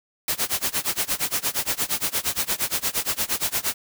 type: noise with tremolo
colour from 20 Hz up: white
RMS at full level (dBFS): -22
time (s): 0.28-3.74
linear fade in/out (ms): 2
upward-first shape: sine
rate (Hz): 8.6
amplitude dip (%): 95
effects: none